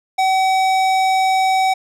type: tone with tanh clipping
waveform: sine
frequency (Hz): 760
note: F#5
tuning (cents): +46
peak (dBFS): -15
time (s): 0.18-1.74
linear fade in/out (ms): 10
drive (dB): 18
effects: none